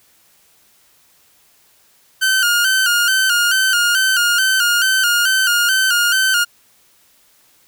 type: tone with vibrato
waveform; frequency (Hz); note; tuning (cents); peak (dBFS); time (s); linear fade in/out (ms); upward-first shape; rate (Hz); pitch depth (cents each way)
sawtooth; 1478; F#6; -2; -9; 2.21-6.45; 20; square; 2.3; 68
effects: white hiss -54 dBFS RMS until 7.67 s